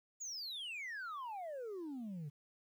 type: exponential sweep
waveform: sine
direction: down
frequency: 6980 to 138.7 Hz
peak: -39 dBFS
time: 0.2-2.3 s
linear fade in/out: 20 ms
effects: tanh soft clip ceiling -41 dBFS + 12-bit